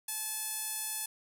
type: tone with band-pass filter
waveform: sawtooth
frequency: 864 Hz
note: A5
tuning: 32 cents flat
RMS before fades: -37 dBFS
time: 0.08-1.06 s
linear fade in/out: 5 ms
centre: 11000 Hz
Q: 2.1
effects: none